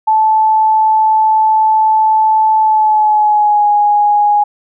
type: tone with pitch glide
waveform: sine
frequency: 872 to 829.3 Hz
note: A5 to G#5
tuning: -16 to -3 cents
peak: -7 dBFS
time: 0.07-4.44 s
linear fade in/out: 10 ms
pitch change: -87 cents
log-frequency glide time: 2.59-3.68 s
effects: none